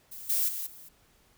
violet noise with level steps, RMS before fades -43 / -27 / -35 / -49 dBFS, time 0.11-0.89 s, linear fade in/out 10 ms, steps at 0.29 / 0.48 / 0.66 s, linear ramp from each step 10 ms, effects pink hiss -64 dBFS RMS until 1.37 s

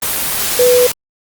sine tone in noise, 493.9 Hz, B4, in tune, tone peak -7 dBFS, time 0.59-0.87 s, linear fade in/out 5 ms, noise white, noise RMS -17 dBFS, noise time 0.02-0.92 s, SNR +7 dB, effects Opus 24 kbps

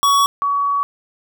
square / sine tone pair in turn, 1124 / 1130.1 Hz, C#6 / C#6, +24 / +33 cents, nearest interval unison, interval 9 cents, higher second, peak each -12 / -15 dBFS, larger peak first, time 0.03-0.26 / 0.42-0.83 s, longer second, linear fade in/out 0 ms, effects none

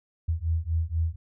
sine beating tone pair, 80 / 84.1 Hz, D#2 / E2, +49 / +35 cents, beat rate 4.1 Hz, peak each -27 dBFS, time 0.28-1.16 s, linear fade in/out 10 ms, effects none

